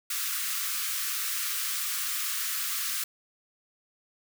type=high-pass noise; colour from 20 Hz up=white; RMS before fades=-31 dBFS; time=0.1-3.04 s; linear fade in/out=5 ms; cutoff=1100 Hz; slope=96 dB/octave; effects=none